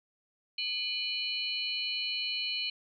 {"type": "tone cluster", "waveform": "sine", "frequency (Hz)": [2432, 2977, 4105, 4345], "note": ["D#7", "F#7", "C8", "C#8"], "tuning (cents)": [-40, 10, -34, -35], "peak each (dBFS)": [-37, -35, -36, -39], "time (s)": [0.58, 2.7], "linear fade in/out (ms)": 5, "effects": []}